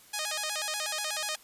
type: tone with vibrato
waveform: 5% pulse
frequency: 718 Hz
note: F5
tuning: 48 cents sharp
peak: -19 dBFS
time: 0.13-1.36 s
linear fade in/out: 10 ms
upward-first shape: square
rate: 8.2 Hz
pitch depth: 260 cents each way
effects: white hiss -56 dBFS RMS until 1.43 s + resampled to 32000 Hz